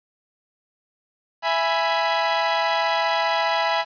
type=chord; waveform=sawtooth; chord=E major; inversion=none; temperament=equal with one note detuned; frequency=663.5 / 830.6 / 987.8 Hz; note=E5 / G#5 / B5; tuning=+11 / 0 / 0 cents; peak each=-20 dBFS; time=1.42-3.85 s; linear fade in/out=50 ms; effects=resampled to 11025 Hz + 8-bit